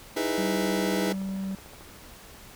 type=chord; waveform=sawtooth; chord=E major seventh; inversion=third; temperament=just; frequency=309 / 329.6 / 412 / 494.4 Hz; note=D#4 / E4 / G#4 / B4; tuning=-12 / 0 / -14 / +2 cents; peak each=-27 dBFS; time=0.16-1.13 s; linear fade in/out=10 ms
type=tone; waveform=triangle; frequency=192.8 Hz; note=G3; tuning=28 cents flat; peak=-27 dBFS; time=0.38-1.55 s; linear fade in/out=2 ms
type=click train; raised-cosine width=1 ms; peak=-33 dBFS; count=13; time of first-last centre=0.92-1.809 s; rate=13.5 Hz
effects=pink hiss -48 dBFS RMS until 2.55 s